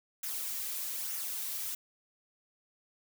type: noise with flanger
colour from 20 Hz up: blue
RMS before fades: -37 dBFS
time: 0.23-1.75 s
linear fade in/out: 5 ms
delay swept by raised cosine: 0.22 to 2.82 ms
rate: 1.1 Hz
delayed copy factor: -0.5
effects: none